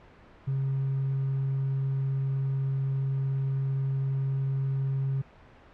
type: tone with hard clipping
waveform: triangle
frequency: 135.2 Hz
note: C#3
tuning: 43 cents flat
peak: -25 dBFS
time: 0.47-5.22 s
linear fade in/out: 10 ms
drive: 2 dB
effects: pink hiss -53 dBFS RMS until 5.73 s + low-pass 2000 Hz 12 dB/octave